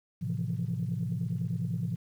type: chord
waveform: sine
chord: F major seventh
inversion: first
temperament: equal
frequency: 110 / 130.81 / 164.81 / 174.61 Hz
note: A2 / C3 / E3 / F3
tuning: 0 / 0 / 0 / 0 cents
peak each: -34 dBFS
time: 0.21-1.96 s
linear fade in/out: 20 ms
effects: tanh soft clip ceiling -22 dBFS + 10-bit